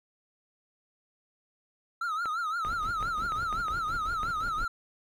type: tone with vibrato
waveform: triangle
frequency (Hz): 1318.5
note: E6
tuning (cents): 0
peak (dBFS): -27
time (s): 2.01-4.68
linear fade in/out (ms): 5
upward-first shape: triangle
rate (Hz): 5.8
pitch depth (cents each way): 150
type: clicks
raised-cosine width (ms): 0.5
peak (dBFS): -24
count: 7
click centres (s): 2.257 / 2.649 / 3.027 / 3.321 / 3.527 / 3.683 / 4.232
type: noise with tremolo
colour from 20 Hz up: brown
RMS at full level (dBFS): -39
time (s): 2.65-4.65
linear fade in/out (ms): 5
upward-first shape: square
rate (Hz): 5.7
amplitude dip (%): 60
effects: none